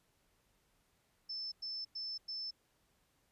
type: tone bursts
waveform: sine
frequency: 5280 Hz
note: E8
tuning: 2 cents sharp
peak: -39 dBFS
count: 4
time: 1.29-2.51 s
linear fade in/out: 10 ms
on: 230 ms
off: 100 ms
effects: pink hiss -75 dBFS RMS until 3.31 s + resampled to 32000 Hz